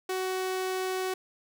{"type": "tone", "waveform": "sawtooth", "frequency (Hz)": 373.9, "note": "F#4", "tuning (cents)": 18, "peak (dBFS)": -25, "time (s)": [0.09, 1.14], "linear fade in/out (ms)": 5, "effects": []}